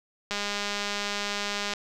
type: click train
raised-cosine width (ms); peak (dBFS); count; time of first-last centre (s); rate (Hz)
0.2; -13; 292; 0.31-1.736; 204
effects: none